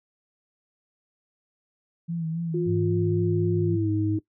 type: tone with vibrato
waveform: sine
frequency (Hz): 164.81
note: E3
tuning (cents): 0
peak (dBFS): -26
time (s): 2.08-3.77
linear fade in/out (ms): 20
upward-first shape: sine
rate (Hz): 3.7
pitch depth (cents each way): 50
type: tone with pitch glide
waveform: sine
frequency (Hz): 352.8 to 316.1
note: F4 to D#4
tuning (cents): +18 to +27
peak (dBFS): -24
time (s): 2.54-4.19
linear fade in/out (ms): 5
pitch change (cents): -191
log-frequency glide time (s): 3.64-3.9
type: tone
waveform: sine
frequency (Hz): 103.5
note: G#2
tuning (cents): -5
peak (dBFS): -25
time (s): 2.65-4.2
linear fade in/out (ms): 50
effects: noise-tail reverb RT60 0.1 s tail -18 dB re dry